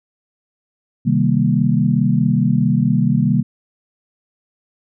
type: chord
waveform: sine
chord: C minor seventh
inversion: none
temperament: equal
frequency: 130.81 / 155.56 / 196 / 233.1 Hz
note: C3 / Eb3 / G3 / Bb3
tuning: 0 / 0 / 0 / 0 cents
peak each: -18 dBFS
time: 1.05-3.43 s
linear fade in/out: 20 ms
effects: none